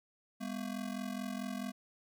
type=ring-modulated tone; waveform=square; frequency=225.5 Hz; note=A3; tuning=43 cents sharp; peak=-35 dBFS; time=0.4-1.72 s; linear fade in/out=20 ms; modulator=22.3 Hz; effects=none